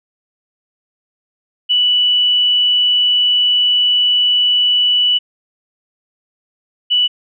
sine tone pair in turn, 2960 / 2960 Hz, F#7 / F#7, 0 / 0 cents, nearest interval unison, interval 0 cents, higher neither, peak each -10 dBFS, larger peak neither, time 1.69-5.19 / 6.9-7.08 s, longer first, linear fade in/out 20 ms, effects none

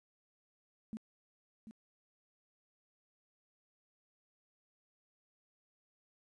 sine tone with echo, 219.3 Hz, A3, 6 cents flat, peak -39 dBFS, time 0.93-0.97 s, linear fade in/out 0 ms, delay 740 ms, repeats 1, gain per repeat -9 dB, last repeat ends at 1.71 s, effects resampled to 24000 Hz + 13-bit

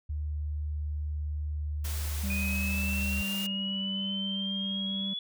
sine tone, 74.8 Hz, D2, 32 cents sharp, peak -30 dBFS, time 0.09-3.22 s, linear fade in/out 10 ms
white noise, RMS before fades -40 dBFS, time 1.84-3.47 s, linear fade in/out 10 ms
triangle tone with vibrato, 196 Hz, G3, in tune, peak -31 dBFS, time 2.23-5.14 s, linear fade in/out 10 ms, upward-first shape triangle, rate 7.5 Hz, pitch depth 9 cents each way
sine linear sweep, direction up, 2467 to 3417 Hz, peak -32 dBFS, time 2.3-5.19 s, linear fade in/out 2 ms
effects none

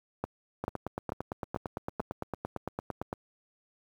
two click trains, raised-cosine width 1 ms, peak -19 / -17 dBFS, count 23 / 5, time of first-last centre 0.64-3.129 / 0.24-2.002 s, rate 8.84 / 2.27 Hz, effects high-pass 60 Hz 12 dB/octave + 9-bit

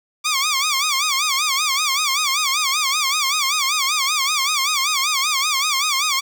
10% pulse tone with vibrato, 1152 Hz, D6, 34 cents flat, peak -9 dBFS, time 0.24-6.21 s, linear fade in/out 20 ms, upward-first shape sine, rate 5.2 Hz, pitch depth 150 cents each way, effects none

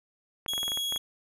clicks, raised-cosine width 0.5 ms, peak -23 dBFS, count 9, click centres 0.462 / 0.535 / 0.579 / 0.631 / 0.68 / 0.719 / 0.774 / 0.924 / 0.961 s
40% pulse tone, 3322 Hz, G#7, in tune, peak -28 dBFS, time 0.48-0.98 s, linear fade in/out 5 ms
effects resampled to 32000 Hz

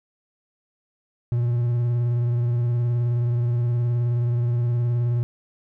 triangle tone with vibrato, 119.9 Hz, A#2, 49 cents sharp, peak -17 dBFS, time 1.32-5.23 s, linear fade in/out 0 ms, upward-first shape triangle, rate 19 Hz, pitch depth 37 cents each way, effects none

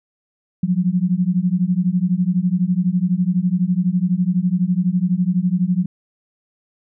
sine beating tone pair, 174.61 / 186.61 Hz, F3 / F#3, 0 / +15 cents, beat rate 12 Hz, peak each -18 dBFS, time 0.63-5.86 s, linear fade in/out 5 ms, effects none

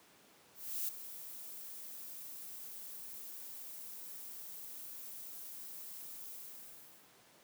violet noise with ADSR envelope, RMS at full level -36 dBFS, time 0.54-7.13 s, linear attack 340 ms, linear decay 13 ms, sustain -12 dB, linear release 810 ms, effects pink hiss -63 dBFS RMS until 7.43 s + high-pass 200 Hz 12 dB/octave

